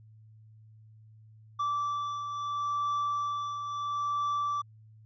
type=beating tone pair; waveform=triangle; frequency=1164 / 1164.74 Hz; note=D6 / D6; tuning=-16 / -15 cents; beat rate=0.74 Hz; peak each=-28 / -37 dBFS; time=1.59-4.62 s; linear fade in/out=10 ms; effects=added 109 Hz sine -52 dBFS peak until 5.05 s + resampled to 16000 Hz